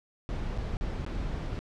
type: noise with dropouts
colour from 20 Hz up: brown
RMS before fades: -33 dBFS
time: 0.29-1.59 s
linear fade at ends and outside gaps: 0 ms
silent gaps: 0.576-0.584 / 0.769-0.81 / 1.05-1.064 s
effects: low-pass 5000 Hz 12 dB/octave